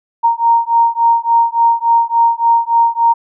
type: beating tone pair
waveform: sine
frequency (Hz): 927 / 930.5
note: A#5 / A#5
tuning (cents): -10 / -3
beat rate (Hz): 3.5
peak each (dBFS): -12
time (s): 0.23-3.14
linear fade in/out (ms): 20
effects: none